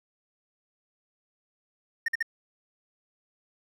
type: tone bursts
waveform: triangle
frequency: 1831 Hz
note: A#6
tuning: 32 cents flat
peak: -22 dBFS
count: 3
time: 2.06-2.227 s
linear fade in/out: 5 ms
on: 23 ms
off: 49 ms
effects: none